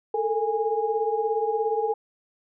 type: tone cluster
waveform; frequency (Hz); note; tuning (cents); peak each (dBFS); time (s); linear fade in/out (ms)
sine; 435.1 / 452.1 / 823; A4 / A4 / G#5; -19 / +47 / -16; -27 / -26 / -27; 0.14-1.94; 5
effects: none